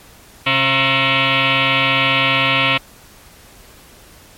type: tone with frequency modulation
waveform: sine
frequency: 130.81 Hz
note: C3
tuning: in tune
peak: -12 dBFS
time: 0.46-2.78 s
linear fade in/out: 10 ms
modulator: 403 Hz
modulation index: 7.8
effects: pink hiss -44 dBFS RMS until 4.37 s + MP3 64 kbps